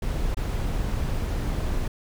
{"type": "noise with dropouts", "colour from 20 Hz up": "brown", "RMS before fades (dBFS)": -26, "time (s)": [0.02, 1.88], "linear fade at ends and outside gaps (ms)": 5, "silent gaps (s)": [0.346, 0.369], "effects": []}